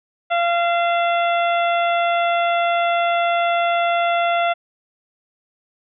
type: harmonic tone with a mistuned harmonic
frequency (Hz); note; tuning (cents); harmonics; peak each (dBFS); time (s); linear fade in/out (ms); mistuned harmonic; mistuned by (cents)
688; F5; -26; 1 / 2 / 3 / 4 / 5; -17 / -23 / -27 / -29 / -31; 0.3-4.54; 20; 4; -32
effects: none